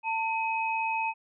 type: tone pair together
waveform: sine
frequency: 895.9 / 2536 Hz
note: A5 / D#7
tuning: +31 / +32 cents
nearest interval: octave + tritone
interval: 1801 cents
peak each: -28 / -31 dBFS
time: 0.03-1.14 s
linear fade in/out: 50 ms
effects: none